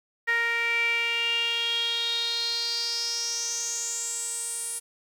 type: tone with band-pass filter sweep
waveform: sawtooth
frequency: 466.2 Hz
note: A#4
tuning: in tune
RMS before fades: -28 dBFS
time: 0.27-4.8 s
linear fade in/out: 20 ms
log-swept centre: 1900 to 9700 Hz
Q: 7.5
effects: 9-bit